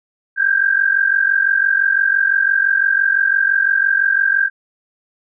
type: tone pair together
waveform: sine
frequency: 1568 / 1613.9 Hz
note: G6 / G6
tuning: 0 / +50 cents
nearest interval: unison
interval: 50 cents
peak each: -15 dBFS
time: 0.36-4.5 s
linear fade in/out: 50 ms
effects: none